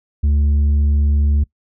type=tone with tanh clipping; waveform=sine; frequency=72.7 Hz; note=D2; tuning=17 cents flat; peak=-13 dBFS; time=0.23-1.44 s; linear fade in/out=10 ms; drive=5 dB; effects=noise-tail reverb RT60 0.1 s tail -22 dB re dry